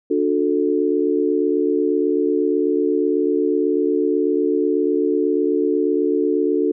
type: chord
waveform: sine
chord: D major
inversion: none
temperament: equal with one note detuned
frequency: 293.7 / 361.8 / 440 Hz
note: D4 / F#4 / A4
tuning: 0 / -39 / 0 cents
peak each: -20 dBFS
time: 0.1-6.72 s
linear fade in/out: 10 ms
effects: none